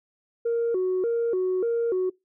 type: tone with vibrato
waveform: sine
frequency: 415.3 Hz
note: G#4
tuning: in tune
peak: -20 dBFS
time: 0.45-2.1 s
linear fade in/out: 10 ms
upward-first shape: square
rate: 1.7 Hz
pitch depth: 200 cents each way
effects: noise-tail reverb RT60 0.2 s tail -24 dB re dry + tanh soft clip ceiling -19 dBFS